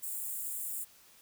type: high-pass noise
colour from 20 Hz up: white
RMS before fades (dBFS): -38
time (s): 0.02-0.85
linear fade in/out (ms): 20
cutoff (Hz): 7200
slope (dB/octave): 96
effects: white hiss -60 dBFS RMS until 1.21 s